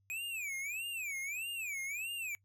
square tone with vibrato, 2453 Hz, D#7, 25 cents flat, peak -38 dBFS, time 0.1-2.35 s, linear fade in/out 0 ms, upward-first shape sine, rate 1.6 Hz, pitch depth 240 cents each way, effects noise-tail reverb RT60 0.1 s tail -21 dB re dry + added 98 Hz sine -70 dBFS peak until 2.44 s

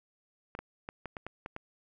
clicks, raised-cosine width 0.5 ms, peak -24 dBFS, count 8, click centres 0.551 / 0.59 / 0.889 / 1.057 / 1.168 / 1.266 / 1.461 / 1.564 s, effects none

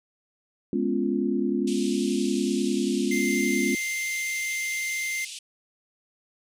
sine chord, C# dominant seventh, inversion second, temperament equal, 207.7 / 246.9 / 277.2 / 349.2 Hz, G#3 / B3 / C#4 / E#4, 0 / 0 / 0 / 0 cents, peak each -28 dBFS, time 0.73-3.75 s, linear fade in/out 2 ms
pink band-pass noise, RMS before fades -39 dBFS, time 1.67-5.39 s, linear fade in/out 5 ms, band 2600 to 10000 Hz, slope 48 dB/octave
square tone, 2093 Hz, C7, in tune, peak -28 dBFS, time 3.11-5.25 s, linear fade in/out 5 ms
effects none

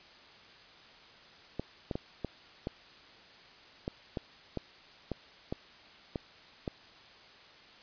clicks, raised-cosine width 2 ms, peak -20 dBFS, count 12, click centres 1.596 / 1.912 / 1.955 / 2.247 / 2.671 / 3.879 / 4.172 / 4.573 / 5.117 / 5.525 / 6.158 / 6.678 s, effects white hiss -55 dBFS RMS until 7.82 s + resampled to 11025 Hz

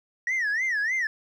sine tone with vibrato, 1864.7 Hz, A#6, in tune, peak -21 dBFS, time 0.27-1.07 s, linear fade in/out 2 ms, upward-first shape sine, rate 3.3 Hz, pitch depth 210 cents each way, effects tanh soft clip ceiling -22 dBFS + 10-bit

